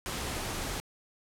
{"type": "noise", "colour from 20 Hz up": "pink", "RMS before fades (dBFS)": -35, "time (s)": [0.06, 0.8], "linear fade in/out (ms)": 0, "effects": ["low-pass 12000 Hz 12 dB/octave"]}